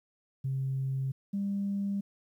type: tone pair in turn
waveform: sine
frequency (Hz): 133.8 / 199.43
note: C3 / G3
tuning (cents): +39 / +30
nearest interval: perfect fifth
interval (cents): 691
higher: second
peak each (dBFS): -28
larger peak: neither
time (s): 0.44-1.12 / 1.33-2.01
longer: neither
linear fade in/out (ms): 10
effects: tanh soft clip ceiling -24 dBFS + 11-bit